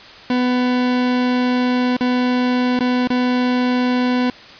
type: tone with dropouts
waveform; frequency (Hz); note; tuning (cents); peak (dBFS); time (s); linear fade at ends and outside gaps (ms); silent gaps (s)
40% pulse; 249.2; B3; +16; -14; 0.3-4.3; 2; 1.967-2.008 / 2.791-2.806 / 3.074-3.102
effects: white hiss -39 dBFS RMS until 4.59 s + resampled to 11025 Hz